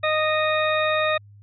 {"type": "harmonic tone", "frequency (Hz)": 619, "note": "D#5", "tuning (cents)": -9, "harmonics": [1, 2, 3, 4, 6], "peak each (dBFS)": [-22, -25, -27, -28, -30], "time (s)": [0.03, 1.18], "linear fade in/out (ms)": 10, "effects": ["added 102 Hz sine -45 dBFS peak until 1.42 s"]}